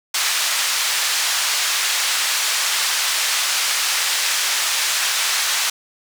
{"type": "band-pass noise", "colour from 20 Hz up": "white", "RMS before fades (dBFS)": -20, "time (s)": [0.14, 5.7], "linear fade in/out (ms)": 5, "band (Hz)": [1100, 6700], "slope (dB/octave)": 12, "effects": []}